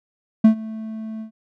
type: tone with ADSR envelope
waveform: triangle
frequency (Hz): 220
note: A3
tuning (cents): 0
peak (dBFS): -4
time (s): 0.44-1.31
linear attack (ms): 8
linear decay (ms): 98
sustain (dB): -22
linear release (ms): 100
effects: none